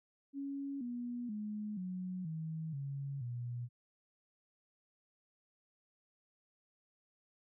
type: tone with pitch steps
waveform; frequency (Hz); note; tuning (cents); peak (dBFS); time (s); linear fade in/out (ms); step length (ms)
sine; 278.1 / 242.1 / 210.8 / 183.48 / 159.73 / 139.05 / 121.05; C#4 / B3 / G#3 / F#3 / D#3 / C#3 / B2; +6 / -34 / +26 / -14 / +46 / +6 / -34; -38; 0.33-3.69; 50; 480
effects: none